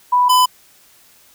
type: tone pair in turn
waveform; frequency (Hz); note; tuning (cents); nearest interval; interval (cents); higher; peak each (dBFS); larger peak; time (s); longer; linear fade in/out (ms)
sine / square; 987.8 / 1003.9; B5 / B5; 0 / +28; unison; 28; second; -10; neither; 0.12-0.29 / 0.29-0.46; neither; 10
effects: white hiss -50 dBFS RMS until 1.34 s

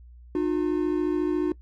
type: tone pair together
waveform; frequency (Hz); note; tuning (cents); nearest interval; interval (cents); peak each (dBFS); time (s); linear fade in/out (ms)
triangle; 304.2 / 358.3; D#4 / F4; -39 / +44; minor third; 283; -23; 0.35-1.52; 2
effects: noise-tail reverb RT60 0.1 s tail -21 dB re dry + added 60 Hz sine -45 dBFS peak until 1.61 s

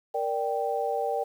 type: chord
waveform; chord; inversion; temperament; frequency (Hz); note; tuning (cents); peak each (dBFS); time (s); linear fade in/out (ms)
sine; G minor; first; equal; 466.2 / 587.3 / 784; Bb4 / D5 / G5; 0 / 0 / 0; -30 / -31 / -29; 0.14-1.24; 10
effects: 9-bit

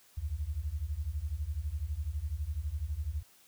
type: beating tone pair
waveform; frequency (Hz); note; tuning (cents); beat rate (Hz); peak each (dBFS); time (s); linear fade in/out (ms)
sine; 68.2 / 80.2; C#2 / E2; -28 / -47; 12; -36 / -35; 0.17-3.23; 10
effects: white hiss -62 dBFS RMS until 3.47 s

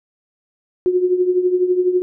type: tone with tremolo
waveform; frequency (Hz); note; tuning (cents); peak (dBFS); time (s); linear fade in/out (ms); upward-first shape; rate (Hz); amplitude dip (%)
sine; 363; F#4; -33; -10; 0.86-2.02; 0; triangle; 12; 75
effects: none

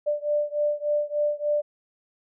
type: beating tone pair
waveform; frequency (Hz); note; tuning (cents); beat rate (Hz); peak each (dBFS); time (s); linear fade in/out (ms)
sine; 590 / 593.4; D5 / D5; +8 / +18; 3.4; -25 / -26; 0.06-1.62; 20
effects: none

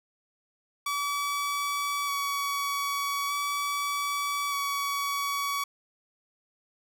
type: tone with vibrato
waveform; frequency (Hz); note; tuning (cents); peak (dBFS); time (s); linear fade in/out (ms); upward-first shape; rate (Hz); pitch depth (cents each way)
sawtooth; 1137; C#6; +44; -24; 0.86-5.64; 5; square; 0.41; 11
effects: none

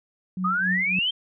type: tone with tremolo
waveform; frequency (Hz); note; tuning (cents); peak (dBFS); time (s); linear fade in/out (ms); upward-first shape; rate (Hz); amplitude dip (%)
sine; 184.8; F#3; -2; -23; 0.37-0.99; 2; triangle; 3.6; 95
type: exponential sweep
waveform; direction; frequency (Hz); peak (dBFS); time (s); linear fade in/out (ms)
sine; up; 1200 to 3199; -21; 0.44-1.11; 10
effects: none

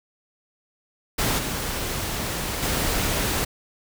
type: noise with level steps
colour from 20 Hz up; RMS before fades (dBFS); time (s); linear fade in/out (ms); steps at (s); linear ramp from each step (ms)
pink; -23 / -28 / -24; 1.18-3.45; 10; 1.38 / 2.62; 10
effects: none

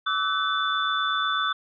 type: tone cluster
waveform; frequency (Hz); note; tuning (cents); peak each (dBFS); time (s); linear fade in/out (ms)
sine; 1152 / 1300 / 1506 / 3503; D6 / E6 / F#6 / A7; -34 / -24 / +30 / -8; -28; 0.06-1.53; 10
effects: none

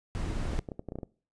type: noise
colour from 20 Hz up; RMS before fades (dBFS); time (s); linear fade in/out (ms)
brown; -32; 0.15-0.59; 0
type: clicks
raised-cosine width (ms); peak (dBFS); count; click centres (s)
2; -24; 11; 0.454 / 0.533 / 0.593 / 0.688 / 0.718 / 0.794 / 0.887 / 0.921 / 0.956 / 0.987 / 1.032
effects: noise-tail reverb RT60 0.4 s tail -22 dB re dry + resampled to 22050 Hz

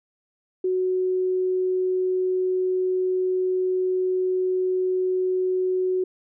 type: tone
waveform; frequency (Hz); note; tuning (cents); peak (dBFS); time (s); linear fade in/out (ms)
sine; 370; F#4; 0; -20; 0.64-6.04; 5
effects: none

